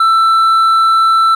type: tone with hard clipping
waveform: sine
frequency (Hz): 1331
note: E6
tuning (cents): +16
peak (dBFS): -8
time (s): 0-1.35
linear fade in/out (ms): 5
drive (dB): 4
effects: none